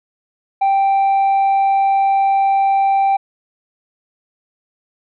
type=tone with tanh clipping; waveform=triangle; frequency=784 Hz; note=G5; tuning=in tune; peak=-12 dBFS; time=0.61-3.17 s; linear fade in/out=10 ms; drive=7 dB; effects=none